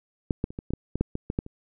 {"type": "clicks", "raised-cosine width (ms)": 3, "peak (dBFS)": [-10, -12, -26, -20, -19, -14, -15, -10, -16, -15, -12, -27], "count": 12, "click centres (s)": [0.308, 0.441, 0.505, 0.589, 0.706, 0.736, 0.956, 1.01, 1.154, 1.301, 1.389, 1.464], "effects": []}